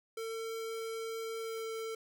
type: tone with pitch glide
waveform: square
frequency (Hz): 450.8 to 447.4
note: A4 to A4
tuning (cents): +42 to +29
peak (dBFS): -38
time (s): 0.17-1.95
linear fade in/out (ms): 5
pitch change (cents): -13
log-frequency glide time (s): 1.46-1.66
effects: none